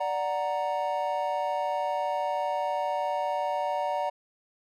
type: chord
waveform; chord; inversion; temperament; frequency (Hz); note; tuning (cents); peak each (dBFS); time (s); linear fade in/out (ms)
triangle; D augmented; none; equal; 587.3 / 740 / 932.3; D5 / F#5 / A#5; 0 / 0 / 0; -29; 0-4.1; 10
effects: none